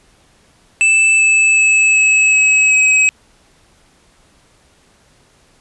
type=tone with pitch steps; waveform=square; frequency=2637 / 2619 / 2601 / 2583 / 2565 / 2547 Hz; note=E7 / E7 / E7 / E7 / E7 / D#7; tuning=0 / -12 / -24 / -36 / -48 / +40 cents; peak=-9 dBFS; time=0.81-3.09 s; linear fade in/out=0 ms; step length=380 ms; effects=pink hiss -52 dBFS RMS until 5.6 s + resampled to 24000 Hz